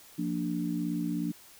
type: chord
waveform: sine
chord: Bb major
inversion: second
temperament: equal with one note detuned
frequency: 174.61 / 231.3 / 293.7 Hz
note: F3 / Bb3 / D4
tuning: 0 / -13 / 0 cents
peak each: -33 / -35 / -32 dBFS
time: 0.18-1.32 s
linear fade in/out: 10 ms
effects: white hiss -54 dBFS RMS until 1.59 s